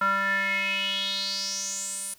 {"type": "tone with band-pass filter sweep", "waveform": "square", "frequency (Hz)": 196, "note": "G3", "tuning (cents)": 0, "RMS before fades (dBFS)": -28, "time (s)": [0.01, 2.14], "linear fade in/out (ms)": 5, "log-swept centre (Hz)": [1300, 10000], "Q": 6.3, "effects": ["white hiss -57 dBFS RMS until 2.18 s"]}